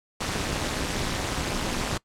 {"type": "noise with amplitude modulation", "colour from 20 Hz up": "pink", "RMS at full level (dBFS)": -24, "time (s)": [0.2, 1.98], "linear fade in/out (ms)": 10, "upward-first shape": "sine", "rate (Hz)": 216, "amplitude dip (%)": 100, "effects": ["noise-tail reverb RT60 0.1 s tail -22 dB re dry", "low-pass 8000 Hz 12 dB/octave"]}